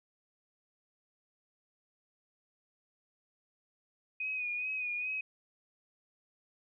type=tone with vibrato; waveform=sine; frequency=2489 Hz; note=D#7; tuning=in tune; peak=-33 dBFS; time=4.2-5.21 s; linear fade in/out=5 ms; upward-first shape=sine; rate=2.4 Hz; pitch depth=43 cents each way; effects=none